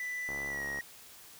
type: tone with pitch glide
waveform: triangle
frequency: 1986 to 1889.8 Hz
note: B6 to A#6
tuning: +9 to +23 cents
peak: -33 dBFS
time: 0-0.81 s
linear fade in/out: 2 ms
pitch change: -86 cents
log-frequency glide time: 0.48-0.63 s
type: click train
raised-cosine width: 1 ms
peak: -30 dBFS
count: 36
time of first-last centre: 0.29-0.788 s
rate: 70.3 Hz
effects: white hiss -53 dBFS RMS until 1.39 s